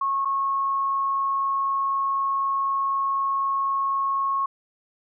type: tone with dropouts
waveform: sine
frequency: 1094 Hz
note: C#6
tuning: 23 cents flat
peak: -21 dBFS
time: 0.01-4.46 s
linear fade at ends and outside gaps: 5 ms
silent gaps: 0.249-0.254 s
effects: none